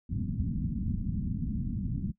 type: low-pass noise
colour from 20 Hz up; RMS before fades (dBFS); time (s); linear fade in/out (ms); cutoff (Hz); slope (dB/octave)
white; -32; 0.09-2.12; 20; 240; 48
effects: noise-tail reverb RT60 0.1 s tail -19 dB re dry